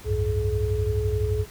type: tone cluster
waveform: sine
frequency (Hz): 65.1 / 91.6 / 103.3 / 425.4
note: C2 / F#2 / G#2 / G#4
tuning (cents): -8 / -17 / -9 / +42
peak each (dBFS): -27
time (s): 0.04-1.46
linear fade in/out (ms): 50
effects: pink hiss -46 dBFS RMS until 1.5 s